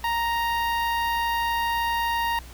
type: tone with notch filter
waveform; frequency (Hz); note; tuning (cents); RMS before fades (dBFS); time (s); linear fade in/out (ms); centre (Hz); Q
sawtooth; 932.3; A#5; 0; -25; 0.04-2.39; 2; 7400; 0.59
effects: added 60 Hz sine -40 dBFS peak until 2.53 s + pink hiss -47 dBFS RMS until 2.53 s